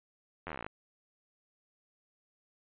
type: slowing click train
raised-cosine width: 0.5 ms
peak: -24 dBFS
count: 14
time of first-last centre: 0.47-0.665 s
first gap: 11 ms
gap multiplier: 1.05
effects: resampled to 8000 Hz